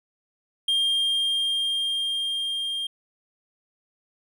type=tone with level ramp; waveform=triangle; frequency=3206 Hz; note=G7; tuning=38 cents sharp; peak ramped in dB=-18 to -25 dBFS; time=0.68-2.87 s; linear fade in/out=5 ms; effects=none